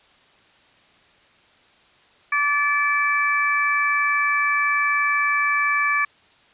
harmonic tone, 579 Hz, D5, 25 cents flat, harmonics 2 / 3 / 4, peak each -22 / -22 / -22 dBFS, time 2.32-6.05 s, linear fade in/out 5 ms, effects white hiss -55 dBFS RMS until 6.53 s + resampled to 8000 Hz

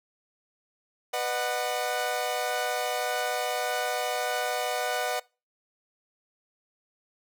sawtooth chord, B major, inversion none, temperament equal with one note detuned, 493.9 / 606.6 / 740 Hz, B4 / D#5 / F#5, 0 / -44 / 0 cents, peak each -29 / -29 / -26 dBFS, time 1.13-5.2 s, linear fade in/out 10 ms, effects noise-tail reverb RT60 0.3 s tail -23 dB re dry

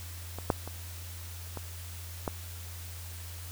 clicks, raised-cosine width 1 ms, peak -25 / -10 / -26 / -24 / -16 dBFS, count 5, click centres 0.386 / 0.502 / 0.676 / 1.573 / 2.278 s, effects added 86 Hz sine -41 dBFS peak until 3.51 s + white hiss -47 dBFS RMS until 3.51 s

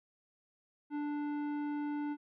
sine tone with tanh clipping, 293.7 Hz, D4, in tune, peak -36 dBFS, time 0.9-2.17 s, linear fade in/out 50 ms, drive 13 dB, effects none

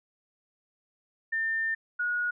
sine tone pair in turn, 1800 / 1450.4 Hz, A6 / F#6, +39 / -35 cents, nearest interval major third, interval 374 cents, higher first, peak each -26 dBFS, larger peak neither, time 1.32-1.75 / 1.99-2.31 s, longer first, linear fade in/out 10 ms, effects none

